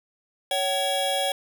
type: tone cluster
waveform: square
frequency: 557 / 762 / 3320 Hz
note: C#5 / G5 / G#7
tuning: +8 / -49 / -1 cents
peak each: -28 dBFS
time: 0.51-1.32 s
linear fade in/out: 2 ms
effects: none